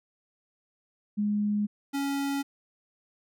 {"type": "tone pair in turn", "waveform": ["sine", "square"], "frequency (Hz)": [207.7, 278.8], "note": ["G#3", "C#4"], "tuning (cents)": [0, 10], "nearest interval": "perfect fourth", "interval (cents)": 510, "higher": "second", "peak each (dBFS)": [-24, -28], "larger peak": "first", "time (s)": [[1.17, 1.67], [1.93, 2.43]], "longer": "neither", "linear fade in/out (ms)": 20, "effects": []}